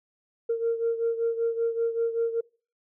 sine beating tone pair, 460 / 465.2 Hz, A#4 / A#4, -23 / -4 cents, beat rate 5.2 Hz, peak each -24 / -29 dBFS, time 0.49-2.41 s, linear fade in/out 10 ms, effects noise-tail reverb RT60 0.4 s tail -26 dB re dry + tanh soft clip ceiling -18 dBFS

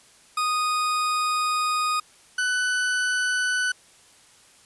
40% pulse tone pair in turn, 1240 / 1494.8 Hz, D#6 / F#6, -6 / +17 cents, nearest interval minor third, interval 323 cents, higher second, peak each -21 dBFS, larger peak neither, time 0.37-2 / 2.38-3.72 s, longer first, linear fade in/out 5 ms, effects white hiss -54 dBFS RMS until 4.65 s + resampled to 24000 Hz

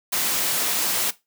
white noise, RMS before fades -23 dBFS, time 0.12-1.11 s, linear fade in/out 10 ms, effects noise-tail reverb RT60 0.2 s tail -17 dB re dry + high-pass 150 Hz 12 dB/octave

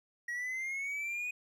triangle linear sweep, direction up, 1896 to 2489 Hz, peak -33 dBFS, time 0.28-1.31 s, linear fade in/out 5 ms, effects none

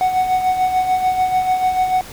triangle tone with tremolo, 742 Hz, F#5, 5 cents sharp, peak -10 dBFS, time 0.01-2.01 s, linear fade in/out 0 ms, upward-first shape sine, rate 6.8 Hz, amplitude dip 55%, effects pink hiss -36 dBFS RMS until 2.12 s

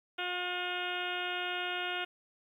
harmonic tone, 358.4 Hz, F4, 45 cents sharp, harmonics 1 / 2 / 3 / 4 / 5 / 6 / 7 / 8 / 9 / 10, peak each -42 / -40 / -48 / -38 / -47 / -45 / -43 / -40 / -45 / -48 dBFS, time 0.18-2.05 s, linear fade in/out 10 ms, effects 11-bit

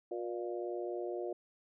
harmonic tone with a mistuned harmonic, 119.4 Hz, A#2, 42 cents sharp, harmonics 3 / 4 / 5 / 6, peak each -38 / -43 / -43 / -46 dBFS, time 0.11-1.33 s, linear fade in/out 5 ms, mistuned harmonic 6, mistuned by -38 cents, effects none

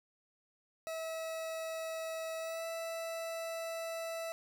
40% pulse tone with pitch glide, 647 to 659.5 Hz, E5 to E5, -32 to +1 cents, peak -37 dBFS, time 0.87-4.32 s, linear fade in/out 0 ms, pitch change +33 cents, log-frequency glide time 2.38-2.66 s, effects 13-bit

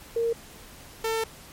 sine / sawtooth tone pair in turn, 462.8 / 448.1 Hz, A#4 / A4, -13 / +32 cents, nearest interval minor second, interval 55 cents, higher first, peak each -22 / -21 dBFS, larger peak second, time 0.16-0.33 / 1.04-1.24 s, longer second, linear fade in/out 5 ms, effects pink hiss -47 dBFS RMS until 1.52 s + MP3 64 kbps

